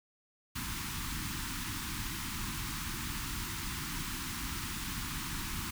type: band-stop noise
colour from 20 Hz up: pink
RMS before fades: -38 dBFS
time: 0.55-5.71 s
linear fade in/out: 10 ms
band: 330 to 930 Hz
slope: 48 dB/octave
effects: none